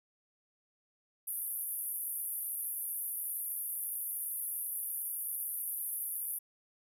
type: band-pass noise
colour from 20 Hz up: white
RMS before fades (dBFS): -38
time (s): 1.27-6.39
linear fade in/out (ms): 10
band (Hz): 9900 to 14000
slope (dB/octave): 96
effects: none